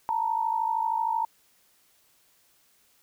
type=tone pair together; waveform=sine; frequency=891 / 944 Hz; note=A5 / A#5; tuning=+22 / +22 cents; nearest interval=minor second; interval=100 cents; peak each=-26 / -28 dBFS; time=0.09-1.25 s; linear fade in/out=0 ms; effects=white hiss -64 dBFS RMS until 3.02 s